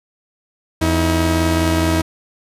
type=tone pair together; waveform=sawtooth; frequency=84.73 / 319.9 Hz; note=E2 / D#4; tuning=+48 / +48 cents; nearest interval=octave + major seventh; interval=2300 cents; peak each=-13 dBFS; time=0.81-2.02 s; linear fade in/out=10 ms; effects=resampled to 32000 Hz